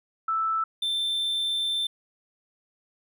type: tone pair in turn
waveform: sine / triangle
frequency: 1318.5 / 3556 Hz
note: E6 / A7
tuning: 0 / +18 cents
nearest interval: octave + perfect fourth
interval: 1718 cents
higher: second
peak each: -23 dBFS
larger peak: neither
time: 0.28-0.64 / 0.82-1.87 s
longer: second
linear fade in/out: 5 ms
effects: none